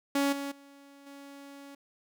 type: tone with level steps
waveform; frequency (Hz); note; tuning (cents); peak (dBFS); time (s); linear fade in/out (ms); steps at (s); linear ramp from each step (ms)
sawtooth; 280; C#4; +18; -21 / -30 / -48 / -42; 0.15-1.75; 5; 0.32 / 0.51 / 1.06; 10
effects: none